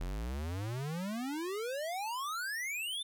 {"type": "exponential sweep", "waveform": "square", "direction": "up", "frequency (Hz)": [41, 3631], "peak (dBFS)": -36, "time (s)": [0, 3.03], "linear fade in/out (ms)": 10, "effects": []}